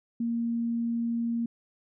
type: tone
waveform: sine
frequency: 233.1 Hz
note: A#3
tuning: in tune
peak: -26 dBFS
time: 0.2-1.46 s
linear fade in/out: 5 ms
effects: none